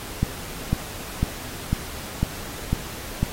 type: click train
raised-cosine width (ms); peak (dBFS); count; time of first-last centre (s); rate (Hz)
5; -7; 7; 0.23-3.23; 2
effects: pink hiss -36 dBFS RMS until 3.32 s + AAC 48 kbps

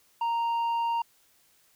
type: tone with tanh clipping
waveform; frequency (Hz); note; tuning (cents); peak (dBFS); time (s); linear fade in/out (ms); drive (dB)
sine; 930; A#5; -4; -26; 0.21-1.02; 5; 5
effects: white hiss -64 dBFS RMS until 1.75 s

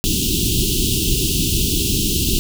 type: band-stop noise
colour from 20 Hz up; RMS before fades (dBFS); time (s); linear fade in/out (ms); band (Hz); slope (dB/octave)
pink; -18; 0.04-2.39; 0; 410 to 2700; 96
effects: none

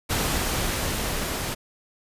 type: noise with level ramp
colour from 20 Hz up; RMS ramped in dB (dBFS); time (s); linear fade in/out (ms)
pink; -24 to -29; 0.09-1.55; 20
effects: resampled to 32000 Hz

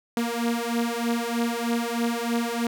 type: beating tone pair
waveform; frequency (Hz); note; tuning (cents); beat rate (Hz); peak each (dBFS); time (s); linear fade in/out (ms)
sawtooth; 232.9 / 236.1; A#3 / A#3; -1 / +22; 3.2; -23; 0.17-2.67; 2
effects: none

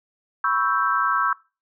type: chord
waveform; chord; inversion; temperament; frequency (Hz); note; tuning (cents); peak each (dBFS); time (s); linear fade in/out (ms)
sine; C# half-diminished seventh; third; equal; 987.8 / 1108.7 / 1318.5 / 1568; B5 / C#6 / E6 / G6; 0 / 0 / 0 / 0; -28 / -23 / -22 / -25; 0.44-1.33; 2
effects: noise-tail reverb RT60 0.3 s tail -22 dB re dry

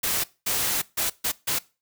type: noise bursts at uneven times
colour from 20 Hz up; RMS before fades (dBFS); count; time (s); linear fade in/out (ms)
white; -25; 5; 0.03-0.24 / 0.46-0.82 / 0.97-1.1 / 1.24-1.32 / 1.47-1.59; 10
effects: noise-tail reverb RT60 0.3 s tail -21 dB re dry

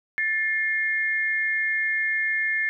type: tone pair together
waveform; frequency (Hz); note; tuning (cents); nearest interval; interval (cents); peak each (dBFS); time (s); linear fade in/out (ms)
sine; 1760 / 2133; A6 / C7; 0 / +33; minor third; 333; -24 / -25; 0.18-2.69; 0
effects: none

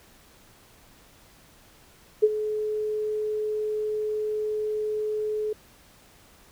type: tone with ADSR envelope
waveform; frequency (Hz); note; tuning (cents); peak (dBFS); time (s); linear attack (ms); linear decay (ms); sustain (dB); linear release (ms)
sine; 427.1; G#4; +48; -12; 2.22-5.53; 18; 42; -13; 4
effects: pink hiss -55 dBFS RMS until 6.51 s

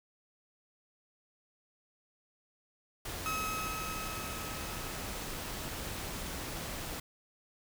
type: noise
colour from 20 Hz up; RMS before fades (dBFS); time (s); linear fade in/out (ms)
pink; -40; 3.05-7; 5
type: tone with exponential decay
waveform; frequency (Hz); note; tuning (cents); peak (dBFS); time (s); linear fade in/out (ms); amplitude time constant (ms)
30% pulse; 1282; E6; -49; -30; 3.26-6.9; 0; 790
effects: none

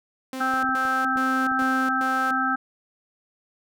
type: tone bursts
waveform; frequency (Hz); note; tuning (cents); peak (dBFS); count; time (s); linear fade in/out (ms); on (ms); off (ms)
sawtooth; 261.6; C4; 0; -26; 5; 0.33-2.31; 2; 300; 120
type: harmonic tone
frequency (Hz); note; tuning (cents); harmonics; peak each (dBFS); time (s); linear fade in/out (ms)
261.3; C4; -2; 1 / 3 / 5 / 6; -28 / -29 / -24 / -26; 0.4-2.56; 10
type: clicks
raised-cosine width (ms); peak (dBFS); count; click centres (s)
2; -29; 7; 0.538 / 0.643 / 0.692 / 0.853 / 1.159 / 1.516 / 1.621
effects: none

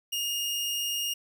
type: tone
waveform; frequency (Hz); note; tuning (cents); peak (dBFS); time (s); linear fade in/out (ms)
sawtooth; 2842; F7; +30; -25; 0.12-1.14; 10
effects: none

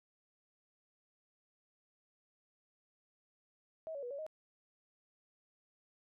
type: tone with pitch steps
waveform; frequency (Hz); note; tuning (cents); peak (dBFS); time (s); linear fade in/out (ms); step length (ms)
sine; 641 / 562 / 486.9 / 561 / 625; E5 / C#5 / B4 / C#5 / D#5; -49 / +24 / -25 / +21 / +8; -40; 3.87-4.265; 0; 79
effects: none

